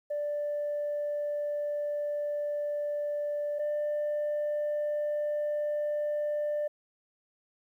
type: tone pair in turn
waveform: sine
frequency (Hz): 587.3 / 593.8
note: D5 / D5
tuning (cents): 0 / +19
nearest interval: unison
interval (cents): 19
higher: second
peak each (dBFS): -28 / -26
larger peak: second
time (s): 0.1-3.59 / 3.59-6.68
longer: first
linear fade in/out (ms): 10
effects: tanh soft clip ceiling -26 dBFS + 11-bit